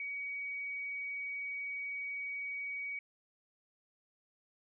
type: tone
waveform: sine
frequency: 2258 Hz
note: C#7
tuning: 31 cents sharp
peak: -37 dBFS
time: 0-2.99 s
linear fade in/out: 2 ms
effects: none